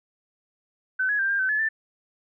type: tone with pitch steps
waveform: sine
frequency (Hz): 1521 / 1676 / 1579 / 1600 / 1529 / 1717 / 1772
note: F#6 / G#6 / G6 / G6 / G6 / A6 / A6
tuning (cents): +47 / +15 / +12 / +35 / -44 / -43 / +12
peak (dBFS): -21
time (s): 0.99-1.69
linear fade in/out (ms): 10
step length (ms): 100
effects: none